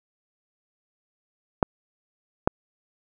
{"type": "clicks", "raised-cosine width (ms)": 1, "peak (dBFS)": -3, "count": 2, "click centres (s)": [1.628, 2.475], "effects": []}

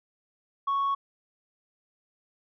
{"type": "tone", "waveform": "sine", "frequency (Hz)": 1108.7, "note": "C#6", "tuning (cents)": 0, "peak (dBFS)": -22, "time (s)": [0.67, 0.95], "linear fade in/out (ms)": 10, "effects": ["tanh soft clip ceiling -22 dBFS"]}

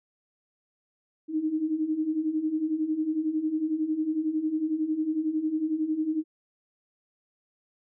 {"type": "beating tone pair", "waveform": "sine", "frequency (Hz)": [304.6, 315.6], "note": ["D#4", "D#4"], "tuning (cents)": [-37, 25], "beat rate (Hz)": 11, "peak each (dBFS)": [-31, -26], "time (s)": [1.28, 6.24], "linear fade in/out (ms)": 50, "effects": []}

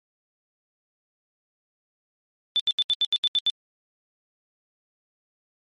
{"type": "tone bursts", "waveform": "sine", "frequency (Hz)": 3520, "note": "A7", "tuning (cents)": 0, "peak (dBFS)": -18, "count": 9, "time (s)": [2.56, 3.5], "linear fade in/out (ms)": 0, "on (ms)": 36, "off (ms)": 77, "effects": ["MP3 48 kbps"]}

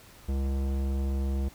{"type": "tone with tanh clipping", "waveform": "sine", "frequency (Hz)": 67.8, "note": "C#2", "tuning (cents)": -38, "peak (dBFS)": -28, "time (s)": [0.28, 1.49], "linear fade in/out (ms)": 10, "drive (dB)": 17, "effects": ["pink hiss -53 dBFS RMS until 1.54 s"]}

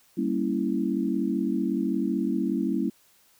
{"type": "chord", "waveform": "sine", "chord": "G diminished seventh", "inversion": "none", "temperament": "equal with one note detuned", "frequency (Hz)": [196, 232.1, 277.2, 329.6], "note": ["G3", "Bb3", "Db4", "Fb4"], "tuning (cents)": [0, -7, 0, 0], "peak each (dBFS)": -29, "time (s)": [0.17, 2.9], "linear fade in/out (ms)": 10, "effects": ["white hiss -61 dBFS RMS until 3.39 s"]}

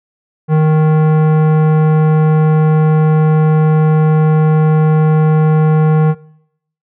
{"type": "tone with tanh clipping", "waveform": "sine", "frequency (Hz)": 155.56, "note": "D#3", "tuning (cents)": 0, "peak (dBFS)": -9, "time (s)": [0.48, 6.15], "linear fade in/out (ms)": 50, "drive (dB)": 16, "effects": ["noise-tail reverb RT60 0.7 s tail -20 dB re dry"]}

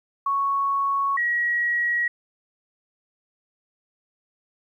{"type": "tone pair in turn", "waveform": "sine", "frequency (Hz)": [1108.7, 1908.5], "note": ["C#6", "A#6"], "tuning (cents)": [0, 40], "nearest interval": "major sixth", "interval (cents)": 940, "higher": "second", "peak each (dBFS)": -20, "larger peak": "neither", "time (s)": [[0.26, 1.17], [1.17, 2.08]], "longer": "neither", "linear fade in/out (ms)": 5, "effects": ["10-bit"]}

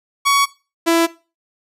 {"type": "tone pair in turn", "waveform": "sawtooth", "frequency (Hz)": [1121, 333.3], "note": ["C#6", "E4"], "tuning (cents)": [19, 19], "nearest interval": "octave + major sixth", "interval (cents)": 2100, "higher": "first", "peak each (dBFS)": -8, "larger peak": "neither", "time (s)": [[0.25, 0.46], [0.86, 1.07]], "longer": "neither", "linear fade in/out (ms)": 20, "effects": ["noise-tail reverb RT60 0.3 s tail -18 dB re dry", "resampled to 32000 Hz"]}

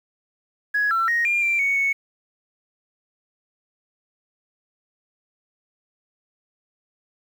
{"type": "tone with pitch steps", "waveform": "sine", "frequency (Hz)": [1673, 1346, 1872, 2401, 2359, 2226, 2213], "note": ["G#6", "E6", "A#6", "D7", "D7", "C#7", "C#7"], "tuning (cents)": [12, 36, 7, 38, 7, 7, -3], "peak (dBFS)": -17, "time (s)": [0.74, 1.93], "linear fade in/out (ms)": 10, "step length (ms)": 170, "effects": ["tanh soft clip ceiling -14 dBFS", "8-bit"]}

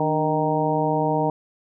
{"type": "harmonic tone with a mistuned harmonic", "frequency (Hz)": 155.56, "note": "D#3", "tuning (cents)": 0, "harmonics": [1, 2, 3, 4, 5, 6], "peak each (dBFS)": [-26, -26, -26, -26, -26, -26], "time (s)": [0, 1.3], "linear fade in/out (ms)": 2, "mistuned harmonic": 2, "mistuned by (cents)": -68, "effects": []}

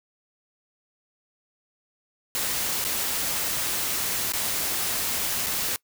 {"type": "noise with dropouts", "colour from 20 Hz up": "white", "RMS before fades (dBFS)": -27, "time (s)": [2.35, 5.76], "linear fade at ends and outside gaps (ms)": 0, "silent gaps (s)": [[2.841, 2.849], [4.321, 4.335], [5.462, 5.467]], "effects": ["noise-tail reverb RT60 0.1 s tail -22 dB re dry"]}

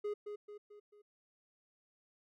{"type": "tone with echo", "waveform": "triangle", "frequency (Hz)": 415.3, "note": "G#4", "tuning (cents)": 0, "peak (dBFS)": -33, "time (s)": [0.04, 0.14], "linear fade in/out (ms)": 10, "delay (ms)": 220, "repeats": 4, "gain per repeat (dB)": -6, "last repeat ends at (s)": 1.02, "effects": []}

